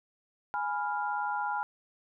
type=chord; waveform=sine; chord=F diminished; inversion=first; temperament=equal; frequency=830.6 / 987.8 / 1396.9 Hz; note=Ab5 / Cb6 / F6; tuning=0 / 0 / 0 cents; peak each=-32 / -35 / -35 dBFS; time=0.54-1.63 s; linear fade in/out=0 ms; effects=none